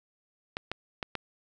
clicks, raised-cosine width 0.3 ms, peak -16 dBFS, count 4, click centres 0.569 / 0.716 / 1.028 / 1.153 s, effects none

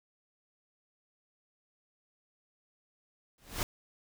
pink noise with exponential growth, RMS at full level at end -29 dBFS, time 3.38-3.63 s, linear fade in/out 1 ms, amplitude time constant 53 ms, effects none

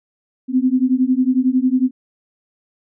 sine beating tone pair, 251.3 / 262.3 Hz, B3 / C4, +30 / +4 cents, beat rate 11 Hz, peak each -16 dBFS, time 0.48-1.91 s, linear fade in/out 50 ms, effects none

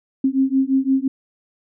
sine beating tone pair, 264.3 / 270.1 Hz, C4 / C#4, +18 / -45 cents, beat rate 5.8 Hz, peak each -18 dBFS, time 0.24-1.08 s, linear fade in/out 5 ms, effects none

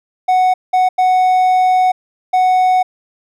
triangle tone bursts at uneven times, 740 Hz, F#5, in tune, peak -7 dBFS, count 4, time 0.28-0.54 / 0.73-0.89 / 0.98-1.92 / 2.33-2.83 s, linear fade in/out 10 ms, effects none

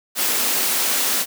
white high-pass noise, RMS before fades -20 dBFS, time 0.15-1.26 s, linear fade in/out 50 ms, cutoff 190 Hz, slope 48 dB/octave, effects none

